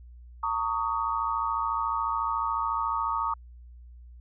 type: tone cluster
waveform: sine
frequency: 911 / 1131 / 1245 Hz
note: A#5 / C#6 / D#6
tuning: -40 / +34 / +1 cents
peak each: -30 dBFS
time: 0.43-3.34 s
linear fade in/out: 5 ms
effects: added 60 Hz sine -45 dBFS peak until 4.2 s